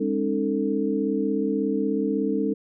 sine tone cluster, 204.3 / 269.7 / 306.2 / 445.4 Hz, G#3 / C#4 / D#4 / A4, -28 / -47 / -28 / +21 cents, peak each -27 dBFS, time 0-2.54 s, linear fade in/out 10 ms, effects none

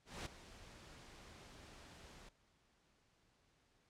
pink noise with ADSR envelope, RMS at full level -44 dBFS, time 0.05-2.29 s, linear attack 210 ms, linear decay 8 ms, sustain -14 dB, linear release 5 ms, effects pink hiss -75 dBFS RMS until 3.89 s + low-pass 7000 Hz 12 dB/octave

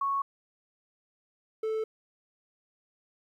sine / triangle tone pair in turn, 1106 / 438.9 Hz, C#6 / A4, -4 / -4 cents, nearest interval octave + major third, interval 1600 cents, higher first, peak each -26 dBFS, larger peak neither, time 0.01-0.22 / 1.63-1.84 s, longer neither, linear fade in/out 5 ms, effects 11-bit

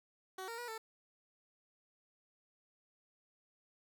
15% pulse tone with pitch steps, 376.6 / 462.4 / 482.8 / 444.4 Hz, F#4 / A#4 / B4 / A4, +31 / -14 / -39 / +17 cents, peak -36 dBFS, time 0.38-0.78 s, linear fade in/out 5 ms, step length 100 ms, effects none

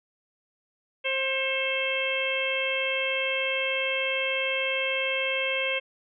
harmonic tone with a mistuned harmonic, 530 Hz, C5, 22 cents sharp, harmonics 1 / 2 / 3 / 4 / 5 / 6, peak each -30 / -39 / -37 / -31 / -29 / -33 dBFS, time 1.04-5.8 s, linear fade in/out 20 ms, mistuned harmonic 4, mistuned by +35 cents, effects none

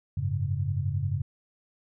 sine chord, F# suspended second, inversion none, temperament equal, 92.5 / 103.83 / 138.59 Hz, F#2 / G#2 / C#3, 0 / 0 / 0 cents, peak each -30 dBFS, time 0.17-1.22 s, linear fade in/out 5 ms, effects none

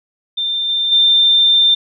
sine tone with level steps, 3587 Hz, A7, 33 cents sharp, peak -16 / -14 / -8 dBFS, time 0.37-1.75 s, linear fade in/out 10 ms, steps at 0.68 / 0.91 s, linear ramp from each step 20 ms, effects none

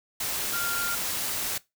sine tone in noise, 1396.9 Hz, F6, in tune, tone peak -30 dBFS, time 0.53-0.95 s, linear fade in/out 5 ms, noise white, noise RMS -30 dBFS, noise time 0.2-1.58 s, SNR -3 dB, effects noise-tail reverb RT60 0.2 s tail -20 dB re dry

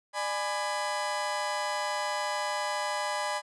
30% pulse chord, G# diminished, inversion second, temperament just, 598 / 830.6 / 996.7 Hz, D5 / G#5 / B5, +31 / 0 / +16 cents, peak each -32 / -31 / -31 dBFS, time 0.13-3.42 s, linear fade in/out 50 ms, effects resampled to 24000 Hz

